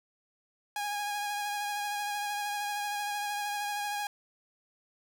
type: tone with vibrato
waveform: sawtooth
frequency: 823 Hz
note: G#5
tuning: 16 cents flat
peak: -28 dBFS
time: 0.76-4.07 s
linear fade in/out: 2 ms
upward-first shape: sine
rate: 13 Hz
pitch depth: 20 cents each way
effects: none